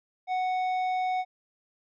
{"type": "tone with tanh clipping", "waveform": "sine", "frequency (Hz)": 740, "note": "F#5", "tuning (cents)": 0, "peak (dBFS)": -27, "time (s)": [0.27, 1.25], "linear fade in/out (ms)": 50, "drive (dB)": 9, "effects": []}